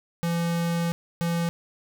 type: tone bursts at uneven times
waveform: square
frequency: 169.5 Hz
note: E3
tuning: 49 cents sharp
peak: -24 dBFS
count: 2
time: 0.23-0.92 / 1.21-1.49 s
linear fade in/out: 0 ms
effects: none